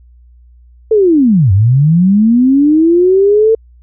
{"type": "linear two-way sweep", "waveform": "sine", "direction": "down then up", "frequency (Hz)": [452.3, 91, 452.3], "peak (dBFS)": -5, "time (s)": [0.91, 3.55], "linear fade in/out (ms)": 5, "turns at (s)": 1.52, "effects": ["added 60 Hz sine -39 dBFS peak until 3.82 s"]}